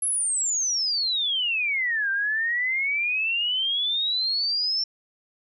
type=exponential two-way sweep; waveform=sine; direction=down then up; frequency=11175 to 1566 to 5430 Hz; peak=-22 dBFS; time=0.02-4.84 s; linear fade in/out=5 ms; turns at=2.1 s; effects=none